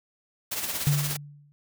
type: noise with tremolo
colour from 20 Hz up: white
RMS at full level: -29 dBFS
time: 0.51-1.17 s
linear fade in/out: 10 ms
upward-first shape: sine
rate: 17 Hz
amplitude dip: 50%
type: tone with exponential decay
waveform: sine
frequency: 145.2 Hz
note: D3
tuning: 19 cents flat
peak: -17 dBFS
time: 0.87-1.52 s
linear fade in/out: 0 ms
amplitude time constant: 140 ms
effects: none